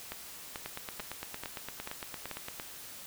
two click trains, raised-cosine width 0.3 ms, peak -22 / -22 dBFS, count 6 / 18, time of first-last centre 0.12-2.313 / 0.66-2.598 s, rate 2.28 / 8.77 Hz, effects white hiss -47 dBFS RMS until 3.06 s

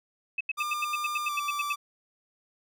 sine tone bursts, 2583 Hz, E7, 36 cents flat, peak -26 dBFS, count 13, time 0.38-1.727 s, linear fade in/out 5 ms, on 27 ms, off 83 ms
45% pulse tone with pitch glide, 1200 to 1169.9 Hz, D6 to D6, +37 to -7 cents, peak -30 dBFS, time 0.57-1.76 s, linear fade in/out 20 ms, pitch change -44 cents, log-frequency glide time 1.26-1.34 s
effects none

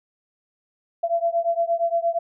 sine beating tone pair, 673 / 681.6 Hz, E5 / F5, +36 / -42 cents, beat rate 8.6 Hz, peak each -22 / -23 dBFS, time 1.03-2.19 s, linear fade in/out 10 ms, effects none

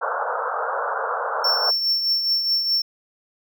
white band-pass noise, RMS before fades -25 dBFS, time 0.01-1.71 s, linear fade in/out 20 ms, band 450 to 1500 Hz, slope 96 dB/octave
triangle tone with tremolo, 5420 Hz, E8, 47 cents sharp, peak -15 dBFS, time 1.44-2.82 s, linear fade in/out 5 ms, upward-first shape triangle, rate 4.8 Hz, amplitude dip 55%
effects none

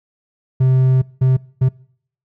triangle tone bursts at uneven times, 130 Hz, C3, 11 cents flat, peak -8 dBFS, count 3, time 0.6-1.02 / 1.21-1.37 / 1.61-1.69 s, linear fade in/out 10 ms, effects noise-tail reverb RT60 0.6 s tail -24 dB re dry

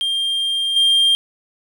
triangle tone with level steps, 3196 Hz, G7, 33 cents sharp, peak -16 / -10 dBFS, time 0.01-1.15 s, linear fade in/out 0 ms, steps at 0.76 s, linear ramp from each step 5 ms, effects none

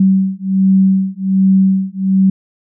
sine beating tone pair, 190.7 / 192 Hz, G3 / G3, -47 / -36 cents, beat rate 1.3 Hz, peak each -12 dBFS, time 0-2.3 s, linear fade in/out 5 ms, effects none

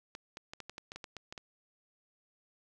clicks, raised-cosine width 0.2 ms, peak -26 dBFS, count 12, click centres 0.151 / 0.371 / 0.535 / 0.603 / 0.696 / 0.781 / 0.919 / 0.96 / 1.042 / 1.167 / 1.325 / 1.378 s, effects none

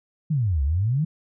sine exponential two-way sweep, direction down then up, 166.1 to 65.8 to 166.1 Hz, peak -19 dBFS, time 0.3-1.05 s, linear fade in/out 10 ms, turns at 0.63 s, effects none

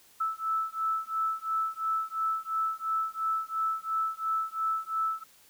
sine beating tone pair, 1312 / 1314.9 Hz, E6 / E6, -9 / -5 cents, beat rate 2.9 Hz, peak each -31 dBFS, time 0.2-5.24 s, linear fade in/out 10 ms, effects white hiss -59 dBFS RMS until 5.49 s

